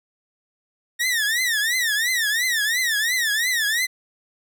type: tone with vibrato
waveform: sawtooth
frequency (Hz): 1844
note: A#6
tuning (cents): -19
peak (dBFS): -16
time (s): 0.99-3.87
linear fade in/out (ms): 20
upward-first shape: triangle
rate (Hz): 2.9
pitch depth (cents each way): 210
effects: none